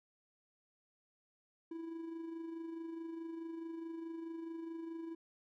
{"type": "tone with amplitude modulation", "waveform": "triangle", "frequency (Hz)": 329.6, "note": "E4", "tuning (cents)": 0, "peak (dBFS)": -38, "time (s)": [1.71, 5.15], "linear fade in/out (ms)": 5, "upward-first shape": "sine", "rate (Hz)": 24.7, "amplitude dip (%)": 45, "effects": []}